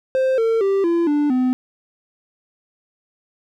triangle tone with pitch steps, 523.3 / 452.9 / 392 / 339.3 / 293.7 / 254.2 Hz, C5 / A#4 / G4 / F4 / D4 / C4, 0 / -50 / 0 / -50 / 0 / -50 cents, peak -13 dBFS, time 0.15-1.53 s, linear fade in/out 0 ms, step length 230 ms, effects none

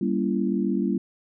sine chord, G diminished seventh, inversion none, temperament just, 196 / 235.2 / 282.2 / 338.7 Hz, G3 / Bb3 / Db4 / Fb4, 0 / +16 / +31 / +47 cents, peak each -25 / -27 / -29 / -28 dBFS, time 0.01-0.98 s, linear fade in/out 5 ms, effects none

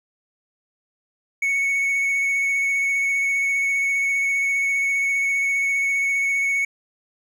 triangle tone with vibrato, 2217 Hz, C#7, in tune, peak -17 dBFS, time 1.42-6.65 s, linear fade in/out 5 ms, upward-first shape sine, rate 15 Hz, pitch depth 13 cents each way, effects none

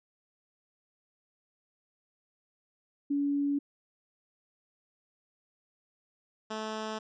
sine / 10% pulse tone pair in turn, 284.4 / 217.6 Hz, C#4 / A3, +45 / -19 cents, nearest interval perfect fourth, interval 464 cents, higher first, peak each -26 dBFS, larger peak neither, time 3.1-3.59 / 6.5-6.99 s, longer neither, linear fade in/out 10 ms, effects resampled to 16000 Hz

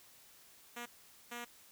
5% pulse tone bursts at uneven times, 239.3 Hz, A#3, 46 cents sharp, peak -31 dBFS, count 2, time 0.76-0.86 / 1.31-1.45 s, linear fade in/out 10 ms, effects white hiss -61 dBFS RMS until 1.71 s

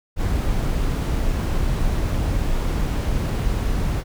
brown noise, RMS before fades -21 dBFS, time 0.16-4.04 s, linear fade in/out 50 ms, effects none

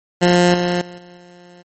15% pulse tone with level steps, 176.6 Hz, F3, 20 cents sharp, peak -4 / -10 / -27 / -33 / -35 dBFS, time 0.21-1.63 s, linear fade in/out 20 ms, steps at 0.54 / 0.81 / 0.98 / 1.17 s, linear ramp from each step 5 ms, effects MP3 32 kbps

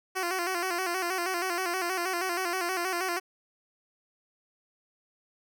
10% pulse tone with vibrato, 360.8 Hz, F#4, 44 cents flat, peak -20 dBFS, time 0.15-3.2 s, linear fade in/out 20 ms, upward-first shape square, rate 6.3 Hz, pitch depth 72 cents each way, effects none

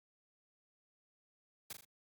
white noise with echo, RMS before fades -44 dBFS, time 1.7-1.73 s, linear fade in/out 5 ms, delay 40 ms, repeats 3, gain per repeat -6 dB, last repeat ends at 1.85 s, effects high-pass 80 Hz 12 dB/octave + Opus 48 kbps

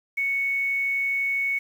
sine tone, 2217 Hz, C#7, in tune, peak -22 dBFS, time 0.17-1.59 s, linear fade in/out 10 ms, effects 8-bit

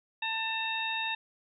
harmonic tone with a mistuned harmonic, 893 Hz, A5, 25 cents sharp, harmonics 1 / 2 / 3 / 4, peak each -36 / -37 / -34 / -36 dBFS, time 0.22-1.15 s, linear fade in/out 5 ms, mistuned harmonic 4, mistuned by +66 cents, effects none

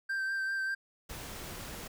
triangle tone with vibrato, 1568 Hz, G6, in tune, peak -29 dBFS, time 0.09-0.75 s, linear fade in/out 10 ms, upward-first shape sine, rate 5.1 Hz, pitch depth 19 cents each way
pink noise, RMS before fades -43 dBFS, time 1.09-1.88 s, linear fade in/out 10 ms
effects none

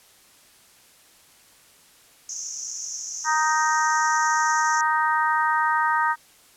pink band-pass noise, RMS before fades -33 dBFS, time 2.29-4.81 s, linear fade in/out 2 ms, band 5700 to 6800 Hz, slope 96 dB/octave
harmonic tone, 311.1 Hz, D#4, in tune, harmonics 3 / 4 / 5 / 6, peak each -22 / -24 / -26 / -28 dBFS, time 3.24-6.16 s, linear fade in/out 50 ms
effects white hiss -54 dBFS RMS until 6.56 s + low-pass 12000 Hz 12 dB/octave

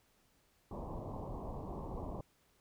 pink low-pass noise, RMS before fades -43 dBFS, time 0.71-2.21 s, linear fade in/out 2 ms, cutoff 1100 Hz, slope 96 dB/octave, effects pink hiss -72 dBFS RMS until 2.6 s

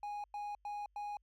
triangle tone bursts, 826 Hz, G#5, 10 cents flat, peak -37 dBFS, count 4, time 0.03-1.17 s, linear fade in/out 2 ms, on 210 ms, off 100 ms, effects added 50 Hz sine -70 dBFS peak until 1.22 s

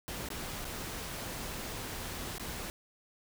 pink noise with dropouts, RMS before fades -40 dBFS, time 0.08-2.7 s, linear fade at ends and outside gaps 0 ms, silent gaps 0.287-0.303 / 0.645-0.651 / 2.381-2.397 s, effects none

